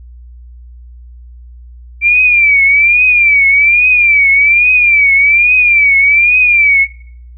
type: tone with vibrato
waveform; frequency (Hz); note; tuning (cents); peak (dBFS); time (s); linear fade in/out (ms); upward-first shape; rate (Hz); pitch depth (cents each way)
sine; 2346; D7; -2; -5; 2.01-6.87; 50; triangle; 1.2; 130
effects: noise-tail reverb RT60 0.6 s tail -22 dB re dry + added 60 Hz sine -31 dBFS peak until 7.37 s